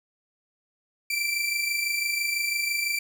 sawtooth tone pair together, 2323 / 2349 Hz, D7 / D7, -20 / 0 cents, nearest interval unison, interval 20 cents, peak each -27 / -23 dBFS, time 1.1-2.99 s, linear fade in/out 5 ms, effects none

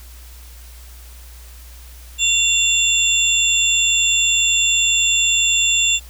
sine tone cluster, 2752 / 3488 / 7290 Hz, F7 / A7 / A#8, -26 / -16 / -40 cents, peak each -18 dBFS, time 2.18-6 s, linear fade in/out 50 ms, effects added 60 Hz sine -37 dBFS peak until 6.09 s + white hiss -45 dBFS RMS until 6.09 s

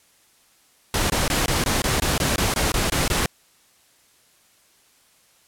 pink noise bursts, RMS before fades -21 dBFS, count 13, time 0.94-3.26 s, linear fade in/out 2 ms, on 160 ms, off 20 ms, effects white hiss -58 dBFS RMS until 5.47 s + low-pass 12000 Hz 12 dB/octave

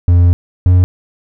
triangle tone pair in turn, 87.5 / 90.32 Hz, F2 / F#2, +4 / -41 cents, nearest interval minor second, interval 55 cents, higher second, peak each -3 dBFS, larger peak neither, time 0.08-0.33 / 0.66-0.84 s, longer first, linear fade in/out 0 ms, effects none

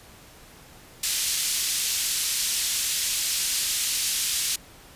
white band-pass noise, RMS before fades -26 dBFS, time 1.03-4.56 s, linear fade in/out 5 ms, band 3000 to 9100 Hz, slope 12 dB/octave, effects pink hiss -49 dBFS RMS until 4.95 s + resampled to 32000 Hz

